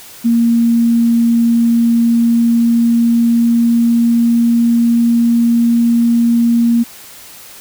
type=tone with pitch glide; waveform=sine; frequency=232.9 to 234.2 Hz; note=A#3 to A#3; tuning=-1 to +8 cents; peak=-8 dBFS; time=0.24-6.84 s; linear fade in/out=20 ms; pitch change=+9 cents; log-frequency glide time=1.82-4.92 s; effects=white hiss -36 dBFS RMS until 7.6 s